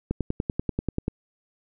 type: click train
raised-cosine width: 3 ms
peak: -12 dBFS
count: 11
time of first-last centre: 0.11-1.081 s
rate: 10.3 Hz
effects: none